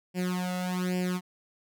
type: tone with flanger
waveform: sawtooth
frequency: 181.5 Hz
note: F#3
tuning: 33 cents flat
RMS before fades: -30 dBFS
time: 0.14-1.21 s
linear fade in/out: 50 ms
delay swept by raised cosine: 0.39 to 1.49 ms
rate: 1.2 Hz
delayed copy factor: +0.9
effects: none